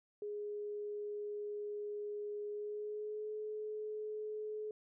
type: tone with pitch glide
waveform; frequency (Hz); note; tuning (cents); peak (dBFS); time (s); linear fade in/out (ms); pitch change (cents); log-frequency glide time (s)
sine; 415.3 to 427.2; G#4 to G#4; 0 to +49; -39; 0.22-4.71; 2; +49; 2.49-3.31
effects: none